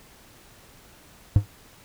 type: tone with exponential decay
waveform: triangle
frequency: 101.5 Hz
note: G#2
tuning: 39 cents flat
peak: -7 dBFS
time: 1.36-1.46 s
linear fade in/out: 0 ms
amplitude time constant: 21 ms
effects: pink hiss -52 dBFS RMS until 1.84 s

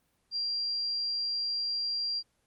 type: tone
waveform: sine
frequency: 4753 Hz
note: D8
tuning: 20 cents sharp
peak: -29 dBFS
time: 0.31-2.23 s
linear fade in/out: 50 ms
effects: pink hiss -73 dBFS RMS until 2.46 s + Opus 24 kbps

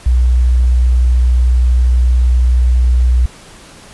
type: tone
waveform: sine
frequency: 61.6 Hz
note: B1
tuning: 4 cents flat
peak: -7 dBFS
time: 0.06-3.26 s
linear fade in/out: 5 ms
effects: pink hiss -38 dBFS RMS until 3.93 s + resampled to 24000 Hz

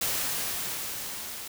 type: noise with level ramp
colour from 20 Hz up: white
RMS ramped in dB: -28 to -39 dBFS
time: 0.01-1.48 s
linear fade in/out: 5 ms
effects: none

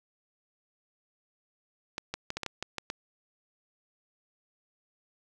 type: clicks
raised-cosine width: 0.2 ms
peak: -16 dBFS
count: 9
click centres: 1.981 / 2.14 / 2.304 / 2.37 / 2.433 / 2.463 / 2.626 / 2.783 / 2.901 s
effects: none

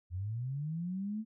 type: linear sweep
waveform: sine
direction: up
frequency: 84 to 223.6 Hz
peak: -34 dBFS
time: 0.1-1.25 s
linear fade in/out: 50 ms
effects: none

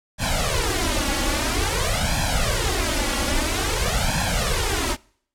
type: noise with flanger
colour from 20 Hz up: pink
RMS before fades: -22 dBFS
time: 0.18-4.97 s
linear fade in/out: 50 ms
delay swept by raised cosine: 1.2 to 3.6 ms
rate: 0.5 Hz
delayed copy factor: +0.95
effects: noise-tail reverb RT60 0.6 s tail -25 dB re dry + low-pass 10000 Hz 12 dB/octave

